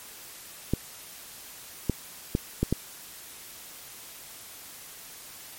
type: clicks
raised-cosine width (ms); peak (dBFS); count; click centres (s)
3; -10; 5; 0.736 / 1.897 / 2.351 / 2.63 / 2.726
effects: white hiss -45 dBFS RMS until 5.58 s + MP3 64 kbps